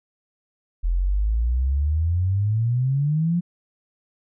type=exponential sweep; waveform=sine; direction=up; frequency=41.2 to 178 Hz; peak=-18 dBFS; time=0.83-3.41 s; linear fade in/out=20 ms; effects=none